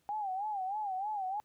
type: tone with vibrato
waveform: sine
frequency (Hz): 800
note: G5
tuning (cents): +35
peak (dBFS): -33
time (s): 0.09-1.4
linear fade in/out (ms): 0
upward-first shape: sine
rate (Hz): 3.2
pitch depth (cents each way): 130
effects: pink hiss -74 dBFS RMS until 1.44 s + high-pass 60 Hz 12 dB/octave